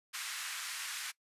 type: band-pass noise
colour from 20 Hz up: pink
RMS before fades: -41 dBFS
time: 0.13-1.12 s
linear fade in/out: 20 ms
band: 1300 to 12000 Hz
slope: 24 dB/octave
effects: noise-tail reverb RT60 0.1 s tail -21 dB re dry + resampled to 32000 Hz